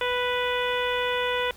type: harmonic tone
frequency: 493.9 Hz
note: B4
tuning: in tune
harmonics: 1 / 2 / 3 / 4 / 5 / 6 / 7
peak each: -27 / -30 / -32 / -33 / -34 / -35 / -35 dBFS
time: 0.01-1.51 s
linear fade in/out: 2 ms
effects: added 60 Hz sine -50 dBFS peak until 1.56 s + pink hiss -50 dBFS RMS until 1.56 s